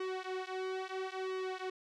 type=tone with flanger; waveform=sawtooth; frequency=375.6 Hz; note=F#4; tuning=26 cents sharp; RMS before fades=-39 dBFS; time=0-1.7 s; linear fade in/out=5 ms; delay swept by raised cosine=1.2 to 6.5 ms; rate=0.74 Hz; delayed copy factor=-1; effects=low-pass 4000 Hz 12 dB/octave